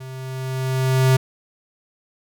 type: tone with level ramp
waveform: square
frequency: 130.81 Hz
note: C3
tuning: in tune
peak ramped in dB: -34 to -12 dBFS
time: 0-1.17 s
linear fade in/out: 10 ms
effects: none